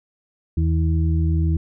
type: harmonic tone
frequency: 81.1 Hz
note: E2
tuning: 28 cents flat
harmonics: 1 / 2 / 4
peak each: -17 / -23 / -29 dBFS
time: 0.57-1.57 s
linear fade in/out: 5 ms
effects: none